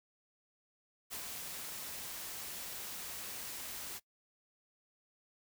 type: noise with ADSR envelope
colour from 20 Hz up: white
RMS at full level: -42 dBFS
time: 1.1-4 s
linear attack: 31 ms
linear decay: 94 ms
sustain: -2 dB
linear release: 33 ms
effects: noise-tail reverb RT60 0.1 s tail -21 dB re dry